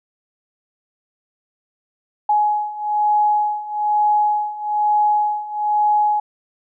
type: beating tone pair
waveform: sine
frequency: 839 / 840.1 Hz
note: G#5 / G#5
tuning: +17 / +20 cents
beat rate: 1.1 Hz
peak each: -20 / -17 dBFS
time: 2.29-6.2 s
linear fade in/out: 5 ms
effects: none